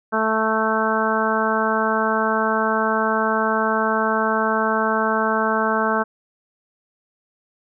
harmonic tone, 220 Hz, A3, in tune, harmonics 1 / 2 / 3 / 4 / 5 / 6 / 7, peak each -25 / -25 / -25 / -25 / -25 / -25 / -25 dBFS, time 0.12-6.04 s, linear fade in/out 20 ms, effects none

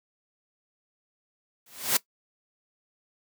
white noise with exponential growth, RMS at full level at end -19 dBFS, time 1.66-1.97 s, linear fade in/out 5 ms, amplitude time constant 67 ms, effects noise-tail reverb RT60 0.1 s tail -18 dB re dry + high-pass 100 Hz 12 dB/octave

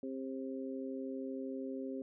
harmonic tone, 132.7 Hz, C3, 25 cents sharp, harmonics 2 / 3 / 4, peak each -40 / -44 / -46 dBFS, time 0.03-2.02 s, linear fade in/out 2 ms, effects none

